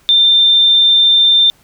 sine tone, 3586 Hz, A7, 32 cents sharp, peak -6 dBFS, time 0.09-1.5 s, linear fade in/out 0 ms, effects pink hiss -51 dBFS RMS until 1.63 s

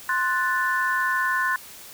sine chord, F# diminished, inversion second, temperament equal, 1046.5 / 1480 / 1760 Hz, C6 / F#6 / A6, 0 / 0 / 0 cents, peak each -25 dBFS, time 0.09-1.56 s, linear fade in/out 2 ms, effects white hiss -43 dBFS RMS until 1.93 s

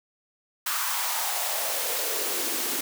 white noise with high-pass filter sweep, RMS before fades -28 dBFS, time 0.66-2.81 s, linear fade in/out 5 ms, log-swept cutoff 1200 to 270 Hz, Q 3.5, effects none

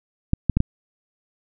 clicks, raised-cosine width 5 ms, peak -5 dBFS, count 4, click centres 0.334 / 0.497 / 0.57 / 0.604 s, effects none

